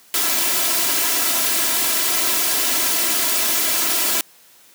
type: noise with comb filter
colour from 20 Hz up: white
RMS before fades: -19 dBFS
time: 0.14-4.21 s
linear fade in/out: 2 ms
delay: 3 ms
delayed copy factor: +0.75
effects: white hiss -50 dBFS RMS until 4.74 s + high-pass 150 Hz 12 dB/octave